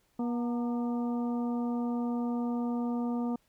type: harmonic tone with a mistuned harmonic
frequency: 240 Hz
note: B3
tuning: 49 cents flat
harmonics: 1 / 2 / 3 / 4 / 5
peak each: -29 / -40 / -42 / -45 / -48 dBFS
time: 0.19-3.36 s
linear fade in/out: 5 ms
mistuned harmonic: 4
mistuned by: -65 cents
effects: pink hiss -71 dBFS RMS until 3.48 s